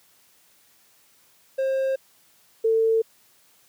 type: tone pair in turn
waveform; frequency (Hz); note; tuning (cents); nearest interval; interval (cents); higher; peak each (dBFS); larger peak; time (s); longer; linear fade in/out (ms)
triangle / sine; 533 / 448.2; C5 / A4; +32 / +32; minor third; 300; first; -19 / -17; second; 1.58-1.96 / 2.64-3.02; neither; 10
effects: white hiss -59 dBFS RMS until 3.68 s + high-pass 80 Hz 12 dB/octave